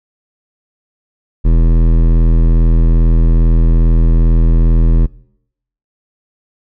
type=tone with hard clipping; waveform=sine; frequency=41.2 Hz; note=E1; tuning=in tune; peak=-8 dBFS; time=1.44-5.07 s; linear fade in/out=20 ms; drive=15 dB; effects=noise-tail reverb RT60 0.8 s tail -24 dB re dry